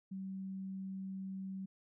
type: tone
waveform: sine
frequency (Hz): 191.4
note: G3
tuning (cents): -41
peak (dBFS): -40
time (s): 0.11-1.66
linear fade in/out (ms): 10
effects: none